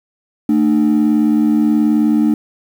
triangle ring-modulated tone, 261.6 Hz, C4, in tune, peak -4 dBFS, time 0.49-2.34 s, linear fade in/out 2 ms, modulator 39.4 Hz, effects tanh soft clip ceiling -4 dBFS + 7-bit

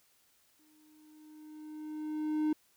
triangle tone with exponential growth, 306.6 Hz, D#4, 25 cents flat, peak -24 dBFS, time 0.59-2.53 s, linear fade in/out 5 ms, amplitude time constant 420 ms, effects white hiss -69 dBFS RMS until 2.76 s

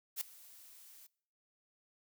blue noise with ADSR envelope, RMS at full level -35 dBFS, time 0.16-1.07 s, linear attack 51 ms, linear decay 3 ms, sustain -22 dB, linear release 7 ms, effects noise-tail reverb RT60 0.6 s tail -23 dB re dry

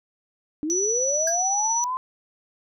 sine linear sweep, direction up, 291.6 to 1046.5 Hz, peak -24 dBFS, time 0.63-1.97 s, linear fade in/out 0 ms
sine tone with tremolo, 5920 Hz, F#8, in tune, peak -21 dBFS, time 0.7-1.84 s, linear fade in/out 0 ms, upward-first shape sine, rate 16 Hz, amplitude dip 25%
square tone with exponential decay, 1620 Hz, G#6, 43 cents flat, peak -26 dBFS, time 1.27-1.39 s, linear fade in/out 5 ms, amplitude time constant 24 ms
effects none

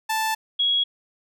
sawtooth / sine tone pair in turn, 880 / 3322 Hz, A5 / G#7, 0 / 0 cents, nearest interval octave + major seventh, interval 2300 cents, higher second, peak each -18 / -18 dBFS, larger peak neither, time 0.09-0.35 / 0.59-0.84 s, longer first, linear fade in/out 10 ms, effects none

